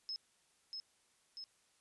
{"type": "tone with echo", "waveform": "sine", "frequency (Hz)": 5180, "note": "E8", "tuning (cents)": -31, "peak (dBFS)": -39, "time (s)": [0.09, 0.16], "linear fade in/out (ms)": 0, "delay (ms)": 640, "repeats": 2, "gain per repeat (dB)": -3, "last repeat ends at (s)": 1.44, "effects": ["white hiss -73 dBFS RMS until 1.8 s", "resampled to 24000 Hz"]}